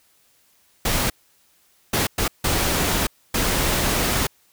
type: noise bursts at uneven times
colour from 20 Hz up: pink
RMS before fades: -21 dBFS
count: 5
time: 0.85-1.1 / 1.93-2.07 / 2.18-2.28 / 2.44-3.07 / 3.34-4.27 s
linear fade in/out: 5 ms
effects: white hiss -60 dBFS RMS until 4.52 s